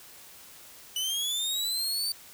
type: linear sweep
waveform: sawtooth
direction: up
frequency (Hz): 2963 to 4614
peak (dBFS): -25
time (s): 0.96-2.12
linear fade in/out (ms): 2
effects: white hiss -50 dBFS RMS until 2.33 s